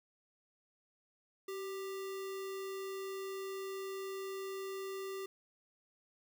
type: tone with sample-and-hold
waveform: sine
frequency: 385.4 Hz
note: G4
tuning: 29 cents flat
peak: -39 dBFS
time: 1.48-5.26 s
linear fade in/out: 5 ms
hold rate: 1575 Hz
effects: none